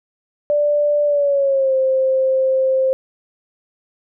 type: tone with pitch glide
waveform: sine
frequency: 587.3 to 526.3 Hz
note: D5 to C5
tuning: 0 to +10 cents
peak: -13 dBFS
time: 0.5-2.93 s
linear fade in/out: 0 ms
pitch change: -190 cents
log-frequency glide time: 1.05-1.75 s
effects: none